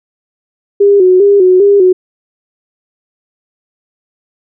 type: tone with vibrato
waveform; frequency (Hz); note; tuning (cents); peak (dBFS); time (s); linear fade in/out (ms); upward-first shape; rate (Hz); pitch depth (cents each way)
sine; 385.2; G4; -30; -3; 0.8-1.93; 10; square; 2.5; 79
effects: none